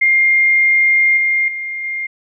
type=tone with level steps; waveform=sine; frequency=2116 Hz; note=C7; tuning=19 cents sharp; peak=-9 / -12 / -21 / -19 dBFS; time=0.01-2.07 s; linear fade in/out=10 ms; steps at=1.17 / 1.48 / 1.84 s; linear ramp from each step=2 ms; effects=none